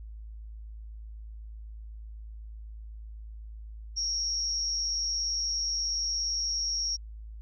sine tone with amplitude modulation, 5588 Hz, F8, in tune, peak -24 dBFS, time 3.96-6.97 s, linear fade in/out 20 ms, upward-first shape sine, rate 217 Hz, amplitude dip 80%, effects added 54 Hz sine -40 dBFS peak until 7.41 s

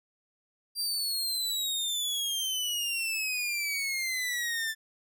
sawtooth exponential sweep, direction down, 4755 to 1760 Hz, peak -26 dBFS, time 0.75-4.75 s, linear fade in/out 50 ms, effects none

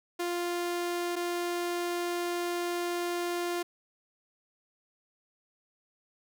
sawtooth tone pair in turn, 349.2 / 349.2 Hz, F4 / F4, 0 / 0 cents, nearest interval unison, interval 0 cents, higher neither, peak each -26 / -26 dBFS, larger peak neither, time 0.19-1.16 / 1.16-3.63 s, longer second, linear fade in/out 10 ms, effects none

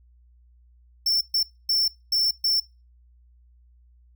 square tone bursts at uneven times, 5390 Hz, E8, 38 cents sharp, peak -20 dBFS, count 5, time 1.06-1.21 / 1.34-1.43 / 1.69-1.88 / 2.12-2.31 / 2.44-2.6 s, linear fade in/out 5 ms, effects noise-tail reverb RT60 0.3 s tail -24 dB re dry + added 60 Hz sine -53 dBFS peak until 4.15 s

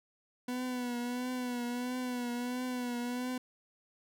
40% pulse tone with vibrato, 246.8 Hz, B3, 1 cent flat, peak -33 dBFS, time 0.48-3.38 s, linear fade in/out 5 ms, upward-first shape triangle, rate 1.5 Hz, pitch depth 51 cents each way, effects none

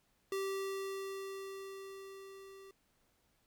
square tone with level ramp, 389 Hz, G4, 13 cents flat, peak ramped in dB -35 to -53 dBFS, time 0.32-2.71 s, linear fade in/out 2 ms, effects pink hiss -75 dBFS RMS until 3.46 s

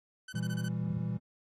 sawtooth tone bursts, 1517 Hz, F#6, 43 cents sharp, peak -39 dBFS, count 6, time 0.28-0.686 s, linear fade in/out 5 ms, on 46 ms, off 26 ms
triangle chord, E diminished, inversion second, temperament just, 118.67 / 164.81 / 197.78 Hz, Bb2 / E3 / G3, +31 / 0 / +16 cents, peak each -33 / -33 / -35 dBFS, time 0.34-1.18 s, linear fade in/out 10 ms
effects AAC 32 kbps

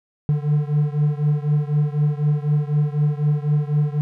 triangle beating tone pair, 146.83 / 150.83 Hz, D3 / D3, 0 / +47 cents, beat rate 4 Hz, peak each -17 / -19 dBFS, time 0.29-4.01 s, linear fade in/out 0 ms, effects none

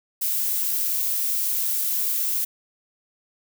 violet noise, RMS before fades -24 dBFS, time 0.21-2.45 s, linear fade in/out 10 ms, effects none

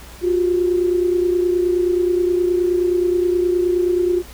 sine tone pair together, 354.2 / 383.7 Hz, F4 / G4, +24 / -37 cents, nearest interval minor second, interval 139 cents, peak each -15 / -23 dBFS, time 0.21-4.23 s, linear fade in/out 50 ms, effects added 60 Hz sine -38 dBFS peak until 4.33 s + pink hiss -41 dBFS RMS until 4.33 s

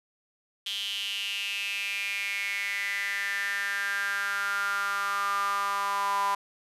sawtooth tone with high-pass filter sweep, 200 Hz, G3, 35 cents sharp, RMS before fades -30 dBFS, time 0.66-6.35 s, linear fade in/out 5 ms, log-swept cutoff 3200 to 980 Hz, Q 7.6, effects resampled to 32000 Hz

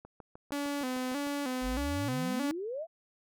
click train, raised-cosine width 1 ms, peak -34 dBFS, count 9, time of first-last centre 0.05-1.27 s, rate 6.56 Hz
sawtooth tone with vibrato, 269.8 Hz, C#4, 47 cents flat, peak -28 dBFS, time 0.52-2.51 s, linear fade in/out 0 ms, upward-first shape square, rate 1.6 Hz, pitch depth 100 cents each way
sine exponential sweep, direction up, 41.2 to 694 Hz, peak -34 dBFS, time 1.61-2.87 s, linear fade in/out 50 ms
effects none

